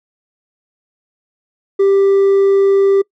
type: tone with hard clipping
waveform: sine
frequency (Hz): 393.4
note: G4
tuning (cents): +6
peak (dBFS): -9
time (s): 1.79-3.02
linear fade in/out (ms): 10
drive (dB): 2
effects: noise-tail reverb RT60 0.1 s tail -24 dB re dry